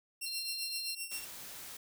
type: tone with tremolo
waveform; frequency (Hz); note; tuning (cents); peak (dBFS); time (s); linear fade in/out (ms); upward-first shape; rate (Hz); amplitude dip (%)
10% pulse; 2729; F7; -41; -27; 0.21-1.25; 10; triangle; 7.7; 80
type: tone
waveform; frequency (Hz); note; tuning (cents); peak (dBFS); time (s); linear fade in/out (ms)
triangle; 4186; C8; 0; -37; 0.26-0.95; 5
type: noise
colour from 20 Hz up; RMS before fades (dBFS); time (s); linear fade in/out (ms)
white; -47; 1.11-1.77; 5
effects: none